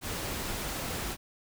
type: noise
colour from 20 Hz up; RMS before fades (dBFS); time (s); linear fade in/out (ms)
pink; -35; 0.01-1.17; 50
effects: none